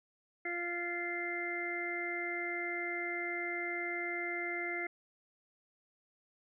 harmonic tone, 347.8 Hz, F4, 7 cents flat, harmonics 1 / 2 / 4 / 5 / 6, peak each -41 / -44 / -46 / -45 / -37 dBFS, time 0.45-4.87 s, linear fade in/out 5 ms, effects none

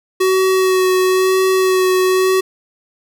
square tone with vibrato, 374.4 Hz, F#4, 20 cents sharp, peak -12 dBFS, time 0.2-2.41 s, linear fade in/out 10 ms, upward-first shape sine, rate 1 Hz, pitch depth 15 cents each way, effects none

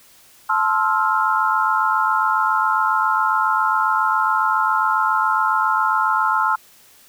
sine chord, F major seventh, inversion first, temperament just, 873.1 / 1047.7 / 1309.6 / 1396.9 Hz, A5 / C6 / E6 / F6, -14 / +2 / -12 / 0 cents, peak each -21 dBFS, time 0.49-6.56 s, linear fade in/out 10 ms, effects white hiss -50 dBFS RMS until 7.08 s

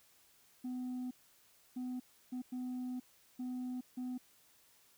sine tone bursts at uneven times, 251.4 Hz, B3, 31 cents sharp, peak -35 dBFS, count 6, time 0.64-1.11 / 1.76-2 / 2.32-2.42 / 2.52-3 / 3.39-3.81 / 3.97-4.18 s, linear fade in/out 10 ms, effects tanh soft clip ceiling -37 dBFS + white hiss -67 dBFS RMS until 4.97 s

